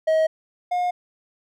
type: tone pair in turn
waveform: triangle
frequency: 635 / 715.9 Hz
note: D#5 / F5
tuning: +35 / +43 cents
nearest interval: major second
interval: 208 cents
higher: second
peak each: -14 / -18 dBFS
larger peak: first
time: 0.07-0.27 / 0.71-0.91 s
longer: neither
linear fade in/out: 10 ms
effects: none